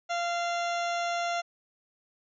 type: harmonic tone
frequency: 691 Hz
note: F5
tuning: 19 cents flat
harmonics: 1 / 2 / 3 / 4 / 5 / 6 / 8 / 9 / 10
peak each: -29 / -35 / -39 / -41 / -43 / -45 / -47 / -48 / -49 dBFS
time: 0.09-1.42 s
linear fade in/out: 20 ms
effects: none